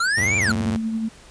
square linear two-way sweep, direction up then down, 1326 to 2405 to 1326 Hz, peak -19 dBFS, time 0-0.52 s, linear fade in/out 5 ms, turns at 0.37 s
sawtooth tone with vibrato, 98 Hz, G2, in tune, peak -20 dBFS, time 0.17-0.77 s, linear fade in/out 10 ms, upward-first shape square, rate 20 Hz, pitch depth 240 cents each way
sine tone with tremolo, 222.8 Hz, A3, 22 cents sharp, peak -20 dBFS, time 0.48-1.09 s, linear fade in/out 10 ms, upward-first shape triangle, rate 11 Hz, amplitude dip 40%
effects pink hiss -47 dBFS RMS until 1.3 s + resampled to 22050 Hz

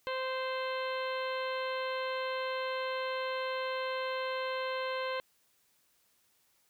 harmonic tone with a mistuned harmonic, 520 Hz, C5, 11 cents flat, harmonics 1 / 2 / 3 / 4 / 5 / 6 / 7 / 8, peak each -35 / -38 / -42 / -44 / -46 / -46 / -53 / -49 dBFS, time 0.07-5.2 s, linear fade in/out 0 ms, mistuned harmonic 5, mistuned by +18 cents, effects white hiss -71 dBFS RMS until 6.69 s

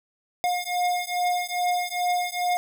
square beating tone pair, 713 / 715.4 Hz, F5 / F5, +36 / +41 cents, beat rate 2.4 Hz, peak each -27 dBFS, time 0.44-2.57 s, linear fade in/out 0 ms, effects none

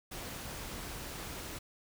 pink noise with amplitude modulation, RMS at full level -41 dBFS, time 0.11-1.59 s, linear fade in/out 10 ms, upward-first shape sine, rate 246 Hz, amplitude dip 40%, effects none

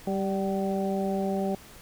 harmonic tone with a mistuned harmonic, 195.1 Hz, G3, 8 cents flat, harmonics 1 / 2 / 3 / 4, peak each -28 / -31 / -33 / -34 dBFS, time 0.07-1.55 s, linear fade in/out 2 ms, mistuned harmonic 4, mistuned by -32 cents, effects pink hiss -49 dBFS RMS until 1.81 s

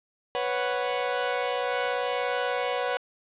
sawtooth chord, B suspended second, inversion none, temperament equal, 493.9 / 554.4 / 740 Hz, B4 / C#5 / F#5, 0 / 0 / 0 cents, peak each -25 / -27 / -27 dBFS, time 0.35-2.97 s, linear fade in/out 0 ms, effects resampled to 8000 Hz + 8-bit

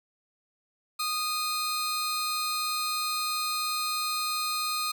sawtooth tone pair together, 1239 / 4179 Hz, D#6 / C8, -8 / -3 cents, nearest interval octave + major sixth, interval 2105 cents, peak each -26 / -29 dBFS, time 0.99-4.92 s, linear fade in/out 10 ms, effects none

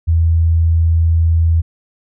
sine tone, 82.41 Hz, E2, in tune, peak -9 dBFS, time 0.07-1.62 s, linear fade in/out 20 ms, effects none

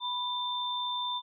sine tone pair together, 987.8 / 3568 Hz, B5 / A7, 0 / +23 cents, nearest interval octave + minor seventh, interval 2223 cents, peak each -33 / -33 dBFS, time 0-1.22 s, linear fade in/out 50 ms, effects none

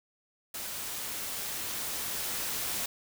white noise with level ramp, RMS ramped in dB -38 to -33 dBFS, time 0.54-2.86 s, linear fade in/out 5 ms, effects none

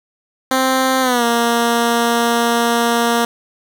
10% pulse tone with pitch glide, 261.7 to 234.5 Hz, C4 to A#3, 0 to +11 cents, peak -5 dBFS, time 0.51-3.25 s, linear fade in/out 2 ms, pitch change -189 cents, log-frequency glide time 1.01-1.24 s, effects none

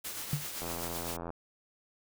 white noise with tremolo, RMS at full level -38 dBFS, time 0.04-1.17 s, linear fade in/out 10 ms, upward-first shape triangle, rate 7.8 Hz, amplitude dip 45%
sine tone with exponential decay, 146.83 Hz, D3, in tune, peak -24 dBFS, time 0.33-0.47 s, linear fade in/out 2 ms, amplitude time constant 30 ms
click train, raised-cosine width 1 ms, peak -25 dBFS, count 59, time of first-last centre 0.62-1.304 s, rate 84.8 Hz
effects none

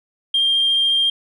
sine tone with vibrato, 3196 Hz, G7, 33 cents sharp, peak -13 dBFS, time 0.34-1.1 s, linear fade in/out 5 ms, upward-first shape sine, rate 14 Hz, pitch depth 9 cents each way, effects tanh soft clip ceiling -10 dBFS

